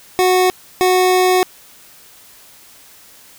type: tone bursts at uneven times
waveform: 25% pulse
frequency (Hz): 367.9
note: F#4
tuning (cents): -10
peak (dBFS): -7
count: 2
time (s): 0.19-0.5 / 0.81-1.43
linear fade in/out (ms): 0
effects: white hiss -44 dBFS RMS until 3.38 s